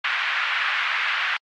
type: band-pass noise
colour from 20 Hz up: pink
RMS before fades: -24 dBFS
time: 0.04-1.37 s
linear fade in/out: 5 ms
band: 1300 to 2800 Hz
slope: 24 dB/octave
effects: AAC 64 kbps